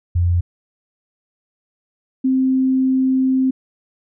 sine tone pair in turn, 87.31 / 261.6 Hz, F2 / C4, 0 / 0 cents, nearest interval octave + perfect fifth, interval 1900 cents, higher second, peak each -13 dBFS, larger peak neither, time 0.15-0.41 / 2.24-3.51 s, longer second, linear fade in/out 10 ms, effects none

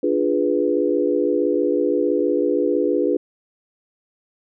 sine chord, D diminished seventh, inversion none, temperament equal, 293.7 / 349.2 / 415.3 / 493.9 Hz, D4 / F4 / Ab4 / Cb5, 0 / 0 / 0 / 0 cents, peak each -22 dBFS, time 0.03-3.17 s, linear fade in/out 5 ms, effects none

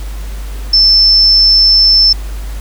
sine tone, 5300 Hz, E8, 9 cents sharp, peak -4 dBFS, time 0.73-2.13 s, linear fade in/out 5 ms, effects added 50 Hz sine -19 dBFS peak until 2.6 s + pink hiss -34 dBFS RMS until 2.6 s

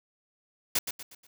white noise with echo, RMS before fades -26 dBFS, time 0.75-0.79 s, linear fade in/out 5 ms, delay 120 ms, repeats 4, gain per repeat -8 dB, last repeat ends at 1.27 s, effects none

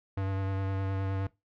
square tone with vibrato, 96.7 Hz, G2, 23 cents flat, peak -30 dBFS, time 0.17-1.27 s, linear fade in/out 5 ms, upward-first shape sine, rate 9.7 Hz, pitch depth 16 cents each way, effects noise-tail reverb RT60 0.2 s tail -19 dB re dry + low-pass 2000 Hz 12 dB/octave

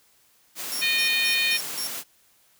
white high-pass noise, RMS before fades -33 dBFS, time 0.55-2.04 s, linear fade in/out 50 ms, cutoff 140 Hz, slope 48 dB/octave
25% pulse tone bursts, 5510 Hz, F8, 24 cents flat, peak -24 dBFS, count 5, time 0.72-1.87 s, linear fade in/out 0 ms, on 94 ms, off 170 ms
harmonic tone, 614 Hz, D#5, 23 cents flat, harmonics 3 / 4 / 5 / 6 / 7, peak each -30 / -23 / -30 / -29 / -29 dBFS, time 0.81-1.58 s, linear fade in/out 20 ms
effects white hiss -61 dBFS RMS until 2.59 s

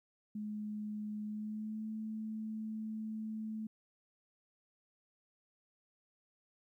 sine tone with pitch glide, 211.2 to 218.1 Hz, G#3 to A3, +29 to -15 cents, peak -38 dBFS, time 0.35-3.67 s, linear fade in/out 5 ms, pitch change +56 cents, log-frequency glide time 1.25-1.88 s, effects 13-bit

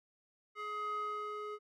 square tone with band-pass filter sweep, 420.4 Hz, G#4, 21 cents sharp, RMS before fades -40 dBFS, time 0.55-1.59 s, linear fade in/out 50 ms, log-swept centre 1600 to 860 Hz, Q 3.7, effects none

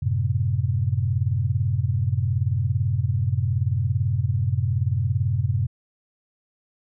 sine chord, F# diminished, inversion none, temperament equal, 92.5 / 110 / 130.81 Hz, F#2 / A2 / C3, 0 / 0 / 0 cents, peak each -24 dBFS, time 0.02-5.67 s, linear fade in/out 10 ms, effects none

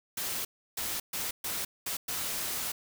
white noise bursts at uneven times, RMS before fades -34 dBFS, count 6, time 0.17-0.45 / 0.77-1 / 1.13-1.31 / 1.44-1.65 / 1.86-1.97 / 2.08-2.72 s, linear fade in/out 5 ms, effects none

